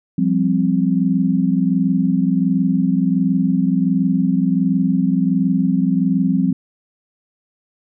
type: chord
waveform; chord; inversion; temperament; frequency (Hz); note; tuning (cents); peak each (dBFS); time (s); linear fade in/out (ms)
sine; F suspended second; none; equal; 174.61 / 196 / 261.6; F3 / G3 / C4; 0 / 0 / 0; -18; 0.18-6.53; 5
effects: none